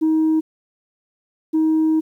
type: tone pair in turn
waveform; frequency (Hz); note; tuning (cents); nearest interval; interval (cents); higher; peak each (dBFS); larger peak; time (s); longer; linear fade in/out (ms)
sine; 316 / 316; D#4 / D#4; +27 / +27; unison; 0; neither; -12; neither; 0.01-0.41 / 1.53-2.01; second; 20
effects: tanh soft clip ceiling -12 dBFS + 9-bit